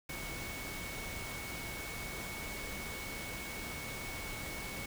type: tone in noise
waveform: sine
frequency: 2217 Hz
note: C#7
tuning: in tune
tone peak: -45 dBFS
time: 0.09-4.86 s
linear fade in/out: 5 ms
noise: pink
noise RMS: -43 dBFS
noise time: 0.09-4.86 s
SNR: -5 dB
effects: none